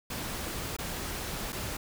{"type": "noise with dropouts", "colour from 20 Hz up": "pink", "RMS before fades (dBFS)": -36, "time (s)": [0.1, 1.77], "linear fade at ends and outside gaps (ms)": 5, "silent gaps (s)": [[0.766, 0.786], [1.523, 1.527]], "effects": []}